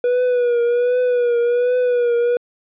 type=tone with vibrato; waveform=triangle; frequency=486.7 Hz; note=B4; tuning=25 cents flat; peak=-12 dBFS; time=0.04-2.37 s; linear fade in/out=2 ms; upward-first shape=triangle; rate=1.3 Hz; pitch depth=55 cents each way; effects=resampled to 8000 Hz